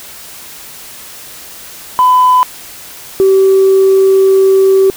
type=tone pair in turn; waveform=sine; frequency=1005 / 385 Hz; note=B5 / G4; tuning=+30 / -31 cents; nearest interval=octave + perfect fourth; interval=1661 cents; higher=first; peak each=-3 dBFS; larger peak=neither; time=1.99-2.43 / 3.2-4.9 s; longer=second; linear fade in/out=0 ms; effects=tanh soft clip ceiling -1 dBFS + white hiss -31 dBFS RMS until 4.96 s